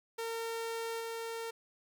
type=tone with level steps; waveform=sawtooth; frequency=456.9 Hz; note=A#4; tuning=35 cents flat; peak=-32 / -34 dBFS; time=0.18-1.51 s; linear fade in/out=10 ms; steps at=0.99 s; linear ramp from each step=20 ms; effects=none